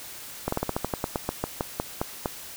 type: slowing click train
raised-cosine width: 1 ms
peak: -11 dBFS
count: 16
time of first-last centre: 0.48-2.258 s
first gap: 44 ms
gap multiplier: 1.13
effects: white hiss -41 dBFS RMS until 2.56 s